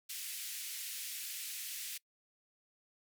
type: band-pass noise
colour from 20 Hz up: white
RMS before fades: -43 dBFS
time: 0.09-1.98 s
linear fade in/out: 10 ms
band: 2000 to 16000 Hz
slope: 24 dB/octave
effects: noise-tail reverb RT60 0.1 s tail -23 dB re dry